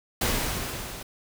pink noise with level ramp, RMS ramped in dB -24 to -39 dBFS, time 0.21-1.03 s, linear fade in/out 5 ms, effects none

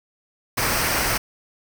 pink noise with comb filter, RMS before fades -22 dBFS, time 0.57-1.18 s, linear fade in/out 10 ms, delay 0.28 ms, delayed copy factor -0.5, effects none

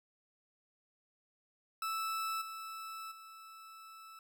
40% pulse tone with level steps, 1315 Hz, E6, 5 cents flat, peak -34 / -42 / -50 dBFS, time 1.82-4.19 s, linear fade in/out 2 ms, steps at 2.41 / 3.11 s, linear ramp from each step 10 ms, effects none

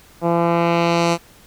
10% pulse tone with low-pass filter sweep, 169.7 Hz, F3, 49 cents flat, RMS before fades -17 dBFS, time 0.21-1.18 s, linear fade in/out 50 ms, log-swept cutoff 800 to 8000 Hz, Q 0.94, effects pink hiss -48 dBFS RMS until 1.46 s

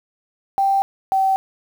sine tone pair in turn, 784 / 770.1 Hz, G5 / G5, 0 / -31 cents, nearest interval unison, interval 31 cents, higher first, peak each -14 dBFS, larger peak neither, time 0.58-0.82 / 1.12-1.36 s, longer neither, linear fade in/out 0 ms, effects 7-bit

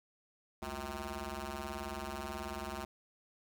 10% pulse ring-modulated tone, 140.5 Hz, C#3, 24 cents sharp, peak -28 dBFS, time 0.62-2.85 s, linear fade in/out 5 ms, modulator 501 Hz, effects none

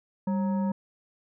sine tone with frequency modulation, 196.4 Hz, G3, 4 cents sharp, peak -24 dBFS, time 0.27-0.72 s, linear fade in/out 5 ms, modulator 737 Hz, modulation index 0.49, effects none

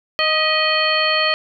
harmonic tone with a mistuned harmonic, 622.3 Hz, D#5, in tune, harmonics 1 / 2 / 3 / 4 / 5 / 7, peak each -22 / -22 / -22 / -22 / -22 / -22 dBFS, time 0.19-1.34 s, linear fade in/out 0 ms, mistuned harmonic 3, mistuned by +42 cents, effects none

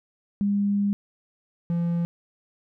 sine / triangle tone pair in turn, 202.1 / 170.78 Hz, G#3 / F3, -47 / -38 cents, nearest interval minor third, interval 291 cents, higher first, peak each -20 dBFS, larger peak neither, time 0.41-0.93 / 1.7-2.05 s, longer first, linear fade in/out 0 ms, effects none

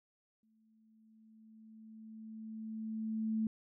sine tone with exponential growth, 220 Hz, A3, in tune, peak -30 dBFS, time 0.43-3.47 s, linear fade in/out 2 ms, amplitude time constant 660 ms, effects none

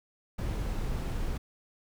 brown noise, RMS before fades -32 dBFS, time 0.38-1.38 s, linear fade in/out 10 ms, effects none

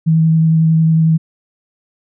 sine tone with vibrato, 161 Hz, E3, 41 cents flat, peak -8 dBFS, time 0.06-1.18 s, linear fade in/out 20 ms, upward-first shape triangle, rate 11 Hz, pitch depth 15 cents each way, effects none

